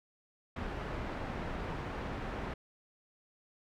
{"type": "low-pass noise", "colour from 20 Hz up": "pink", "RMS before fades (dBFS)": -39, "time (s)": [0.56, 2.54], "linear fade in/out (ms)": 5, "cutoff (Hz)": 1800, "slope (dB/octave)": 12, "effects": []}